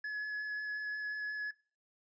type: tone with vibrato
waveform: triangle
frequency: 1700 Hz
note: G#6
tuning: 40 cents sharp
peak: -34 dBFS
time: 0.04-1.51 s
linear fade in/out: 5 ms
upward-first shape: sine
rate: 5.6 Hz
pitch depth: 9 cents each way
effects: noise-tail reverb RT60 0.4 s tail -21 dB re dry + resampled to 16000 Hz